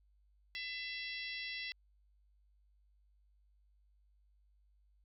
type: harmonic tone with a mistuned harmonic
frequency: 670 Hz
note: E5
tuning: 28 cents sharp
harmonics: 3 / 4 / 5 / 6 / 7 / 8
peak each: -44 / -46 / -48 / -50 / -51 / -52 dBFS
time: 0.55-1.72 s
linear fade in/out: 0 ms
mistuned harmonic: 7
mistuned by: -17 cents
effects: added 50 Hz sine -67 dBFS peak until 5.04 s